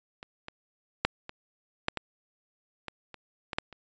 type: clicks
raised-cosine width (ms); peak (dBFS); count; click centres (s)
0.3; -26 / -23 / -6 / -23 / -9 / -15 / -20 / -27 / -18 / -10 / -30; 11; 0.229 / 0.484 / 1.05 / 1.294 / 1.884 / 1.973 / 2.883 / 3.143 / 3.532 / 3.585 / 3.727
effects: resampled to 16000 Hz